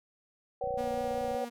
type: chord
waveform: sine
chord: B suspended second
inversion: none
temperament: equal with one note detuned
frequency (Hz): 493.9 / 554.4 / 759.5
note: B4 / C#5 / F#5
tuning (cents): 0 / 0 / +45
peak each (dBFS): -35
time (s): 0.61-1.45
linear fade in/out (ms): 5
type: click train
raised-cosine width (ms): 5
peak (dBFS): -35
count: 22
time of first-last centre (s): 0.64-1.347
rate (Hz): 29.7
type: tone with vibrato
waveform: sawtooth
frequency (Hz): 238.9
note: A#3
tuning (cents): +43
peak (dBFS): -35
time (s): 0.77-1.5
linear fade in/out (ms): 20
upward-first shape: sine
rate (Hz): 5.2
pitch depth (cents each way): 11
effects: none